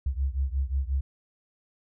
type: beating tone pair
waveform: sine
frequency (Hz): 65.41 / 71.01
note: C2 / C#2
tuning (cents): 0 / +42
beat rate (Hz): 5.6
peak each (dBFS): -27 / -29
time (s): 0.06-1.01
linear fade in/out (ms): 5
effects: none